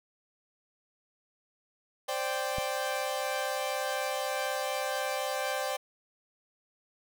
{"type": "chord", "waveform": "sawtooth", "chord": "C suspended second", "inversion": "none", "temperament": "equal", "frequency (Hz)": [523.3, 587.3, 784], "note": ["C5", "D5", "G5"], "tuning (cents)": [0, 0, 0], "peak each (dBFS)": -31, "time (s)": [2.08, 5.77], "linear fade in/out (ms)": 10}
{"type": "click", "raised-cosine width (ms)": 5, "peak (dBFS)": -25, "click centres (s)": 2.584}
{"effects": []}